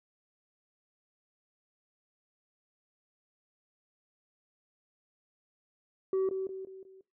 sine tone with echo, 381.2 Hz, G4, 48 cents flat, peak -23 dBFS, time 6.13-6.29 s, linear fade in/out 2 ms, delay 180 ms, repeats 4, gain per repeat -7 dB, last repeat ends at 7.01 s, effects noise-tail reverb RT60 0.2 s tail -19 dB re dry + tanh soft clip ceiling -25 dBFS

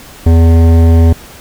triangle tone with hard clipping, 82.8 Hz, E2, 8 cents sharp, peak -5 dBFS, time 0.26-1.13 s, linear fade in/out 5 ms, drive 18 dB, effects pink hiss -34 dBFS RMS until 1.4 s

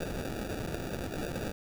blue noise with sample-and-hold, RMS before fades -36 dBFS, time 0-1.52 s, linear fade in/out 5 ms, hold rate 1050 Hz, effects none

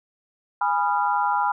sine tone cluster, 824 / 987 / 1228 / 1380 Hz, G#5 / B5 / D#6 / F6, -14 / -1 / -23 / -21 cents, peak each -23 / -23 / -31 / -27 dBFS, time 0.61-1.52 s, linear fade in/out 5 ms, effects none

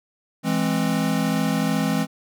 square tone cluster, 166.5 / 209.2 / 263 Hz, E3 / G#3 / C4, +18 / +13 / +9 cents, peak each -25 dBFS, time 0.43-2.07 s, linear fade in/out 50 ms, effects none

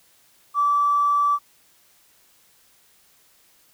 triangle tone with tanh clipping, 1158 Hz, D6, 25 cents flat, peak -16 dBFS, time 0.54-1.39 s, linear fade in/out 50 ms, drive 2 dB, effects white hiss -58 dBFS RMS until 3.73 s

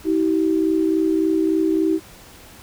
sine tone pair together, 320 / 383.5 Hz, D#4 / G4, +49 / -38 cents, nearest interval minor third, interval 313 cents, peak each -17 / -21 dBFS, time 0.04-2 s, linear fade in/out 50 ms, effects pink hiss -44 dBFS RMS until 2.62 s

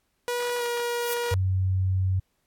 sawtooth tone with pitch glide, 485.1 to 477.6 Hz, B4 to A#4, -31 to +42 cents, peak -22 dBFS, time 0.28-1.34 s, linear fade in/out 0 ms, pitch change -27 cents, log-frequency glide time 0.58-0.63 s
blue noise with exponential growth, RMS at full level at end -28 dBFS, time 0.87-1.14 s, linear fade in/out 5 ms, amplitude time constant 58 ms
sine tone, 94 Hz, F#2, 28 cents sharp, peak -21 dBFS, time 1.31-2.2 s, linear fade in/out 10 ms
effects pink hiss -73 dBFS RMS until 2.46 s + AAC 64 kbps

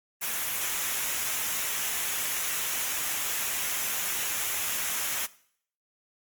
white noise with comb filter, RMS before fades -30 dBFS, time 0.21-5.27 s, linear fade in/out 20 ms, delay 0.22 ms, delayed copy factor -0.5, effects noise-tail reverb RT60 0.6 s tail -19 dB re dry + Opus 24 kbps

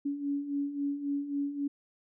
sine beating tone pair, 280.9 / 284.6 Hz, C#4 / C#4, +23 / +46 cents, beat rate 3.7 Hz, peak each -37 / -31 dBFS, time 0.05-1.68 s, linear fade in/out 10 ms, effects none

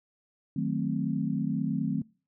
sine chord, D# diminished seventh, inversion none, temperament equal, 155.56 / 185 / 220 / 261.6 Hz, D#3 / F#3 / A3 / C4, 0 / 0 / 0 / 0 cents, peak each -32 dBFS, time 0.56-2.02 s, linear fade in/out 5 ms, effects noise-tail reverb RT60 0.4 s tail -26 dB re dry

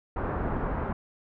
pink low-pass noise, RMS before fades -30 dBFS, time 0.16-0.93 s, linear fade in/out 5 ms, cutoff 1400 Hz, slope 24 dB/octave, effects none

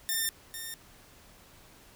5% pulse tone pair in turn, 1803 / 1819.7 Hz, A6 / A#6, +42 / -42 cents, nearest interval unison, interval 16 cents, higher second, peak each -17 / -27 dBFS, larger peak first, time 0.09-0.29 / 0.54-0.74 s, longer neither, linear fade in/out 0 ms, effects pink hiss -56 dBFS RMS until 1.95 s

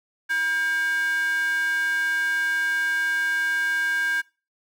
square tone with high-pass filter, 320.3 Hz, E4, 50 cents flat, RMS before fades -24 dBFS, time 0.29-4.22 s, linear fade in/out 20 ms, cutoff 1600 Hz, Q 7.6, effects noise-tail reverb RT60 0.3 s tail -21 dB re dry

